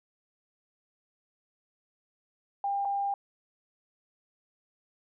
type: tone with dropouts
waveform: sine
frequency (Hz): 799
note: G5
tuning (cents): +33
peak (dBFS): -27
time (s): 2.64-3.14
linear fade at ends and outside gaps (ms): 2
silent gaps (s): 2.85-2.853
effects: none